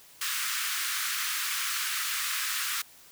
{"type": "high-pass noise", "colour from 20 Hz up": "pink", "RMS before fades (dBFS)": -31, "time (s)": [0.21, 2.82], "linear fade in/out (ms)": 5, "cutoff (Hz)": 1200, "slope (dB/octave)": 48, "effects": ["white hiss -54 dBFS RMS until 3.11 s"]}